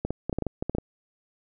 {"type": "clicks", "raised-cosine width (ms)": 2, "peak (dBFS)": -14, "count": 11, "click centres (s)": [0.05, 0.106, 0.296, 0.328, 0.386, 0.423, 0.467, 0.625, 0.696, 0.75, 0.784], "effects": []}